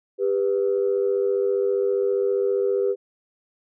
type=tone pair together; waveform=sine; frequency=397.3 / 492.3 Hz; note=G4 / B4; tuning=+23 / -6 cents; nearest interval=major third; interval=371 cents; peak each=-20 / -23 dBFS; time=0.18-2.96 s; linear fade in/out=50 ms; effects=tanh soft clip ceiling -12 dBFS